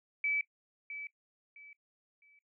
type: tone with echo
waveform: sine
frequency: 2300 Hz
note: D7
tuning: 37 cents flat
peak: -29 dBFS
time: 0.24-0.41 s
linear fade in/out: 2 ms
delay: 660 ms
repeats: 3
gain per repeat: -11 dB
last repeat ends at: 2.39 s
effects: noise-tail reverb RT60 0.1 s tail -18 dB re dry